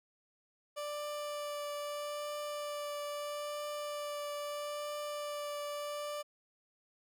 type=tone with vibrato; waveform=30% pulse; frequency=587.3 Hz; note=D5; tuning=in tune; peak=-35 dBFS; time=0.76-6.23 s; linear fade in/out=20 ms; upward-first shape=triangle; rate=0.77 Hz; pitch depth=12 cents each way; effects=none